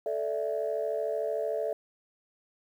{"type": "chord", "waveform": "sine", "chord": "A suspended fourth", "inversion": "none", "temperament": "just", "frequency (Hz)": [440, 586.7, 660], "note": ["A4", "D5", "E5"], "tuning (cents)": [0, -2, 2], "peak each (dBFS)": -32, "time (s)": [0.06, 1.73], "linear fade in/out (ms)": 2, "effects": ["tanh soft clip ceiling -20 dBFS", "10-bit"]}